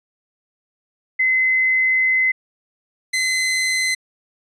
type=tone pair in turn; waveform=sine / sawtooth; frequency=2046 / 2046 Hz; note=C7 / C7; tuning=-39 / -39 cents; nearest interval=unison; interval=0 cents; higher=neither; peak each=-14 dBFS; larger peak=neither; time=1.19-2.32 / 3.13-3.95 s; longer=first; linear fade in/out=10 ms; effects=resampled to 22050 Hz